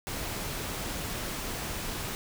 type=noise; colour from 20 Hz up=pink; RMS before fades=-35 dBFS; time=0.07-2.15 s; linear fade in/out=0 ms; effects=none